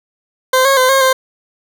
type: tone with pitch steps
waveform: 20% pulse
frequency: 517 / 545 / 513 / 538 / 523 Hz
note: C5 / C#5 / C5 / C5 / C5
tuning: -21 / -29 / -34 / +48 / -1 cents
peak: -4 dBFS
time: 0.53-1.13 s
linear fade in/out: 5 ms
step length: 120 ms
effects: none